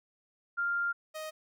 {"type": "tone pair in turn", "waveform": ["sine", "sawtooth"], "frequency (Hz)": [1396.9, 624.2], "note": ["F6", "D#5"], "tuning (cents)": [0, 5], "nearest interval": "octave + major second", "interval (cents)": 1395, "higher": "first", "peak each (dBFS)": [-28, -34], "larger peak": "first", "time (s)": [[0.57, 0.93], [1.14, 1.31]], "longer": "first", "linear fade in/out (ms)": 20, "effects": []}